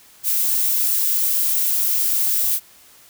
violet noise, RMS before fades -19 dBFS, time 0.23-2.6 s, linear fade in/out 50 ms, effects white hiss -49 dBFS RMS until 3.09 s

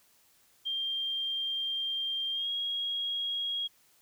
sine tone with pitch glide, 3185 to 3288 Hz, G7 to G#7, +27 to -18 cents, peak -30 dBFS, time 0.65-3.68 s, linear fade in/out 20 ms, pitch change +55 cents, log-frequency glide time 2.32-2.49 s, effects white hiss -65 dBFS RMS until 4.01 s

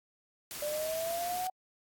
white noise, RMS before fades -41 dBFS, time 0.51-1.47 s, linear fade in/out 0 ms
sine exponential sweep, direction up, 587.3 to 750 Hz, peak -32 dBFS, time 0.62-1.5 s, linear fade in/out 5 ms
effects AAC 64 kbps

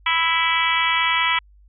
harmonic tone, 329.5 Hz, E4, 1 cent flat, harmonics 3 / 4 / 5 / 6 / 7 / 8 / 9 / 10, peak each -23 / -25 / -33 / -23 / -23 / -30 / -28 / -26 dBFS, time 0.06-1.39 s, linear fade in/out 5 ms, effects added 50 Hz sine -48 dBFS peak until 1.68 s

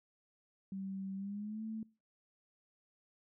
sine tone with pitch glide, 192.9 to 220.3 Hz, G3 to A3, -28 to +2 cents, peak -39 dBFS, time 0.72-1.83 s, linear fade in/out 2 ms, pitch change +230 cents, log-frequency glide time 1.15-1.63 s, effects noise-tail reverb RT60 0.4 s tail -26 dB re dry

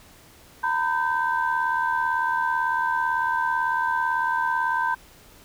sine tone cluster, 921 / 999 / 1553 Hz, A#5 / B5 / G6, -21 / +20 / -17 cents, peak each -25 dBFS, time 0.63-4.95 s, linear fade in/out 10 ms, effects tanh soft clip ceiling -12 dBFS + pink hiss -51 dBFS RMS until 5.44 s

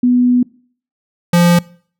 sine / square tone pair in turn, 246.9 / 173.55 Hz, B3 / F3, 0 / -11 cents, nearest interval tritone, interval 611 cents, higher first, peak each -8 dBFS, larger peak neither, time 0.03-0.43 / 1.33-1.59 s, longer first, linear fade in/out 5 ms, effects noise-tail reverb RT60 0.5 s tail -23 dB re dry

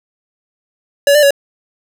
square tone with pitch steps, 567 / 593 / 562 Hz, C#5 / D5 / C#5, +39 / +17 / +24 cents, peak -7 dBFS, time 1.07-1.307 s, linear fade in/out 2 ms, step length 79 ms, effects none

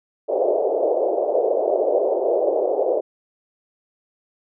white band-pass noise, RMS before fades -20 dBFS, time 0.28-3.01 s, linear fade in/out 20 ms, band 380 to 660 Hz, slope 48 dB/octave, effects none

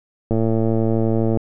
click train, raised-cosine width 2 ms, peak -7 dBFS, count 120, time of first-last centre 0.31-1.373 s, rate 112 Hz, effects none

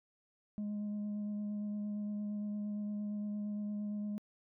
sine tone with vibrato, 207.7 Hz, G#3, in tune, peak -33 dBFS, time 0.58-4.18 s, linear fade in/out 0 ms, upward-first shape sine, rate 8.7 Hz, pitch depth 12 cents each way, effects tanh soft clip ceiling -35 dBFS

